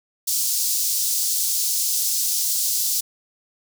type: high-pass noise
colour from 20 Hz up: pink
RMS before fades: -22 dBFS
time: 0.27-3.01 s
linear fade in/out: 10 ms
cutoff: 5000 Hz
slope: 24 dB/octave
effects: none